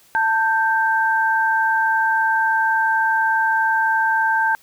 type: tone pair together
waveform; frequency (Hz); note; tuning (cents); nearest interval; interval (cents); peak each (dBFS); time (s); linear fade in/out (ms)
sine; 891.5 / 1568; A5 / G6; +22 / 0; minor seventh; 978; -18; 0.15-4.55; 0
effects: white hiss -53 dBFS RMS until 4.62 s